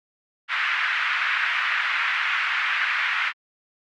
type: band-pass noise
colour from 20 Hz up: white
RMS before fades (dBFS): -24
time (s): 0.48-3.33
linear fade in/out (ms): 50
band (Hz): 1300 to 2300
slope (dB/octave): 24
effects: Opus 48 kbps